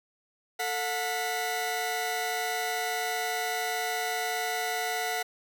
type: tone cluster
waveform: sawtooth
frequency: 444.6 / 726 / 1981 Hz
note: A4 / F#5 / B6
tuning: +18 / -33 / +5 cents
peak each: -32 / -27 / -31 dBFS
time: 0.59-5.23 s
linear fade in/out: 10 ms
effects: none